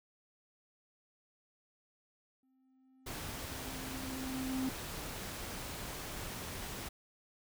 triangle tone with exponential growth, 261.6 Hz, C4, in tune, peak -30 dBFS, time 2.43-4.69 s, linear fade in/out 2 ms, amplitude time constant 490 ms
pink noise, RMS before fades -43 dBFS, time 3.06-6.89 s, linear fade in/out 10 ms
effects none

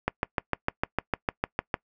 click train, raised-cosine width 0.5 ms, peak -9 dBFS, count 12, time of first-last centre 0.08-1.742 s, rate 6.62 Hz, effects noise-tail reverb RT60 0.1 s tail -24 dB re dry

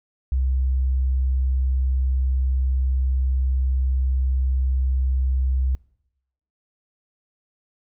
sine tone, 65 Hz, C2, 11 cents flat, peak -18 dBFS, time 0.32-5.75 s, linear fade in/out 0 ms, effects noise-tail reverb RT60 0.8 s tail -24 dB re dry

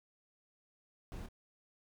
brown noise with echo, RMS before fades -45 dBFS, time 1.12-1.26 s, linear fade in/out 0 ms, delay 26 ms, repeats 1, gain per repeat -8 dB, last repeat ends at 1.286 s, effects none

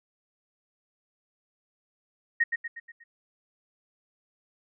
sine tone with echo, 1864.7 Hz, A#6, in tune, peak -19 dBFS, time 2.4-2.44 s, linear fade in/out 10 ms, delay 120 ms, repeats 5, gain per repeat -6 dB, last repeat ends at 3.04 s, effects none

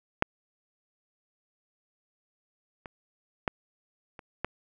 clicks, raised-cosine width 0.5 ms, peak -6 / -25 / -11 / -28 / -14 dBFS, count 5, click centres 0.224 / 2.858 / 3.478 / 4.192 / 4.446 s, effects none

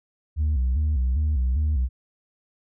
sine tone with vibrato, 69.3 Hz, C#2, in tune, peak -17 dBFS, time 0.36-1.89 s, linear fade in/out 50 ms, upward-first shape square, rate 2.5 Hz, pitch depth 160 cents each way, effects tanh soft clip ceiling -18 dBFS

